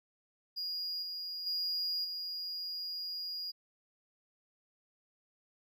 triangle tone with level steps, 4863 Hz, D#8, 40 cents flat, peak -34 / -37 / -31 / -36 dBFS, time 0.56-3.52 s, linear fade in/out 20 ms, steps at 1.02 / 1.46 / 2.04 s, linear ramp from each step 10 ms, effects none

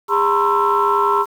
sine tone cluster, 406.2 / 916 / 1007 / 1077 / 1332 Hz, G#4 / A#5 / B5 / C6 / E6, -38 / -31 / +33 / +50 / +18 cents, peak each -19 dBFS, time 0.08-1.26 s, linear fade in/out 50 ms, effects tanh soft clip ceiling -5 dBFS + 7-bit

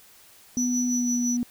sine tone with tremolo, 5920 Hz, F#8, in tune, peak -24 dBFS, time 0.57-1.37 s, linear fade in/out 5 ms, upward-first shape sine, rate 5.9 Hz, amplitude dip 55%
sine tone with pitch glide, 246.9 to 242.8 Hz, B3 to B3, 0 to -29 cents, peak -22 dBFS, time 0.57-1.43 s, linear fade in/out 0 ms, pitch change -29 cents, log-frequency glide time 0.88-1.1 s
effects tanh soft clip ceiling -16 dBFS + white hiss -53 dBFS RMS until 1.5 s

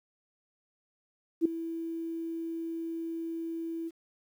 sine tone with ADSR envelope, 330 Hz, E4, 2 cents sharp, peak -18 dBFS, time 1.41-3.91 s, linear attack 43 ms, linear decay 4 ms, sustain -15 dB, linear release 38 ms, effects 10-bit

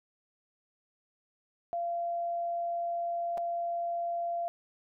sine tone with dropouts, 687 Hz, F5, 29 cents flat, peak -30 dBFS, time 1.73-4.48 s, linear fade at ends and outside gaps 0 ms, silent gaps 3.374-3.379 s, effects none

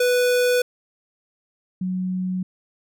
square / sine tone pair in turn, 493.9 / 184.5 Hz, B4 / F#3, 0 / -5 cents, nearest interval octave + perfect fourth, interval 1705 cents, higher first, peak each -17 / -22 dBFS, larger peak first, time 0-0.62 / 1.81-2.43 s, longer neither, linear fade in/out 5 ms, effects none

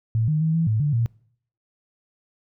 sine tone with pitch steps, 112.2 / 153.8 / 159.6 / 164.4 / 109.1 / 146.9 / 116.2 Hz, A2 / D#3 / D#3 / E3 / A2 / D3 / A#2, +34 / -20 / +44 / -4 / -14 / +1 / -5 cents, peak -18 dBFS, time 0.15-1.06 s, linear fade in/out 0 ms, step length 130 ms, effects noise-tail reverb RT60 0.6 s tail -24 dB re dry

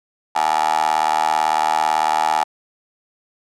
15% pulse tone with high-pass filter, 78 Hz, D#2, 5 cents sharp, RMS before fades -18 dBFS, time 0.35-2.44 s, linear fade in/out 10 ms, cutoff 860 Hz, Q 6.7, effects low-pass 10000 Hz 12 dB/octave

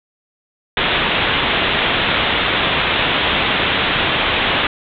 white low-pass noise, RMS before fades -17 dBFS, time 0.77-4.67 s, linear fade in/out 2 ms, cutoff 3700 Hz, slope 96 dB/octave, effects none

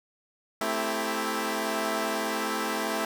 10% pulse chord, A minor seventh, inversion none, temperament equal with one note detuned, 220 / 261.6 / 329.6 / 397.5 Hz, A3 / C4 / E4 / G4, 0 / 0 / 0 / +24 cents, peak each -23 / -26 / -24 / -27 dBFS, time 0.61-3.05 s, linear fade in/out 2 ms, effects none

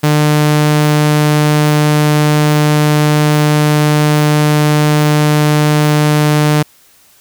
sawtooth tone, 150.2 Hz, D3, 39 cents sharp, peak -4 dBFS, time 0.03-6.63 s, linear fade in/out 10 ms, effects white hiss -47 dBFS RMS until 7.2 s

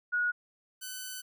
sine / 5% pulse tone pair in turn, 1453 / 1506.3 Hz, F#6 / F#6, -32 / +31 cents, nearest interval minor second, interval 63 cents, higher second, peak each -26 / -27 dBFS, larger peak first, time 0.12-0.32 / 0.81-1.22 s, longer second, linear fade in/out 20 ms, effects none

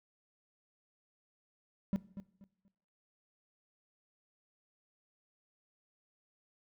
triangle tone with echo, 196 Hz, G3, in tune, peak -26 dBFS, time 1.93-1.96 s, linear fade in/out 0 ms, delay 240 ms, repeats 3, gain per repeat -12 dB, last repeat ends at 2.68 s, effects noise-tail reverb RT60 0.7 s tail -19 dB re dry

